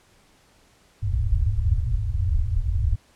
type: low-pass noise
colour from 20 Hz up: white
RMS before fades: -22 dBFS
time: 1.02-2.96 s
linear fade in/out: 10 ms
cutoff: 110 Hz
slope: 96 dB/octave
effects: pink hiss -58 dBFS RMS until 3.15 s + low-pass 10000 Hz 12 dB/octave